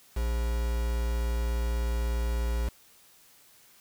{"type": "tone with quantisation", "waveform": "triangle", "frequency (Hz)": 58.27, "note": "A#1", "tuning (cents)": 0, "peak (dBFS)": -24, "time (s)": [0.16, 2.69], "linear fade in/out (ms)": 10, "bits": 6, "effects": ["white hiss -58 dBFS RMS until 3.8 s"]}